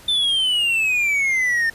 triangle exponential sweep, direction down, 3569 to 1800 Hz, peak -15 dBFS, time 0.08-1.7 s, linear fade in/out 5 ms, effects pink hiss -45 dBFS RMS until 1.74 s + resampled to 32000 Hz

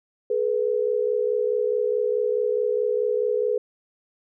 sine tone pair together, 425.3 / 490 Hz, G#4 / B4, +41 / -14 cents, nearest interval major second, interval 245 cents, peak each -23 dBFS, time 0.3-3.58 s, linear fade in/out 5 ms, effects none

